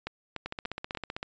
two click trains, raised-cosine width 0.3 ms, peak -18 / -19 dBFS, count 4 / 13, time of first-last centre 0.07-0.95 / 0.46-1.229 s, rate 3.41 / 15.6 Hz, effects resampled to 16000 Hz

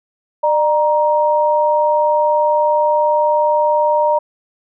sine tone pair together, 600 / 939.3 Hz, D5 / A#5, +37 / +13 cents, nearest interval minor sixth, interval 776 cents, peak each -14 dBFS, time 0.43-4.19 s, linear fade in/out 10 ms, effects none

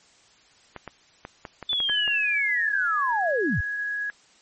clicks, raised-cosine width 0.5 ms, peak -20 dBFS, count 9, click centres 0.763 / 0.877 / 1.251 / 1.452 / 1.627 / 1.731 / 1.803 / 1.897 / 2.078 s
sine linear sweep, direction down, 3520 to 58.27 Hz, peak -22 dBFS, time 1.69-3.61 s, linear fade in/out 5 ms
sine tone with pitch glide, 1679 to 1666.4 Hz, G#6 to G#6, +18 to +5 cents, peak -26 dBFS, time 1.89-4.1 s, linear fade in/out 0 ms, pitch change -13 cents, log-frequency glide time 2.95-3.09 s
effects white hiss -57 dBFS RMS until 4.41 s + MP3 32 kbps

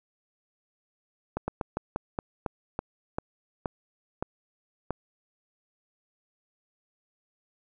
slowing click train, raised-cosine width 1 ms, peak -15 dBFS, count 12, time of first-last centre 1.37-4.907 s, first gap 110 ms, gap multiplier 1.2, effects none

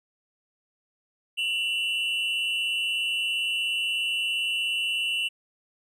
triangle tone pair together, 2718 / 2935 Hz, F7 / F#7, -48 / -15 cents, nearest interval minor second, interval 133 cents, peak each -26 dBFS, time 1.37-5.29 s, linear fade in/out 20 ms, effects none

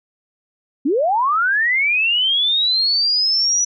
sine linear sweep, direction up, 246.9 to 5920 Hz, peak -14 dBFS, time 0.85-3.65 s, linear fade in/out 10 ms, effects none

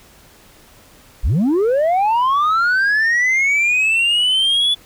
sine linear sweep, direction up, 32.7 to 3456 Hz, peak -10 dBFS, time 1.23-4.75 s, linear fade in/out 20 ms, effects tanh soft clip ceiling -12 dBFS + pink hiss -47 dBFS RMS until 4.85 s

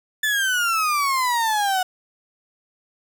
35% pulse exponential sweep, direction down, 1760 to 731 Hz, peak -17 dBFS, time 0.23-1.83 s, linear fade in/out 5 ms, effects none

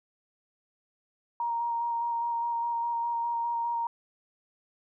sine tone with vibrato, 937 Hz, A#5, 9 cents sharp, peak -27 dBFS, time 1.4-3.87 s, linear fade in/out 2 ms, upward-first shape square, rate 4.9 Hz, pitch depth 11 cents each way, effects none

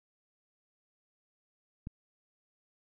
click, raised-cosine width 5 ms, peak -27 dBFS, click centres 1.871 s, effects none

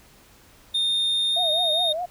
triangle tone with pitch glide, 3652 to 3686 Hz, A#7 to A#7, -36 to -20 cents, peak -19 dBFS, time 0.74-1.93 s, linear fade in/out 10 ms, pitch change +16 cents, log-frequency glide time 1.3-1.37 s
sine tone with vibrato, 663 Hz, E5, 10 cents sharp, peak -25 dBFS, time 1.36-2.06 s, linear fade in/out 10 ms, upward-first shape triangle, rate 4.9 Hz, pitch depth 180 cents each way
effects pink hiss -53 dBFS RMS until 2.1 s

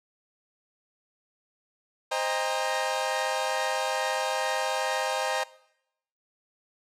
sawtooth chord, C minor seventh, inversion none, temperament equal with one note detuned, 523.3 / 622.3 / 804.6 / 932.3 Hz, C5 / Eb5 / G5 / Bb5, 0 / 0 / +45 / 0 cents, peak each -28 dBFS, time 2.11-5.44 s, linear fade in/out 10 ms, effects noise-tail reverb RT60 0.8 s tail -20 dB re dry + low-pass 9000 Hz 12 dB/octave

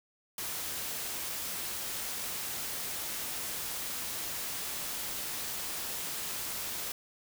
white noise, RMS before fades -37 dBFS, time 0.38-6.92 s, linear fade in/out 2 ms, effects none

